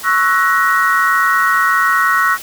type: chord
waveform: sine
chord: F# dominant seventh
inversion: second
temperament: equal with one note detuned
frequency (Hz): 1108.7 / 1318.5 / 1480 / 1888.5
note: C#6 / E6 / F#6 / A#6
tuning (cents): 0 / 0 / 0 / +22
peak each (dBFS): -16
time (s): 0.03-2.38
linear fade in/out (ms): 50
effects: white hiss -31 dBFS RMS until 2.42 s